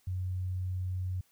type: tone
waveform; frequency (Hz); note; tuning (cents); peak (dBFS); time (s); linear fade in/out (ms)
sine; 92; F#2; -9; -31; 0.07-1.21; 5
effects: white hiss -69 dBFS RMS until 1.31 s